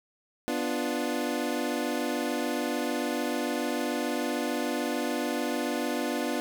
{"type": "chord", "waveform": "25% pulse", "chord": "B diminished", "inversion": "none", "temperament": "equal", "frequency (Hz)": [246.9, 293.7, 349.2], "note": ["B3", "D4", "F4"], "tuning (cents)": [0, 0, 0], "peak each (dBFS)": [-28, -28, -30], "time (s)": [0.48, 6.4], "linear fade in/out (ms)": 0, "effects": []}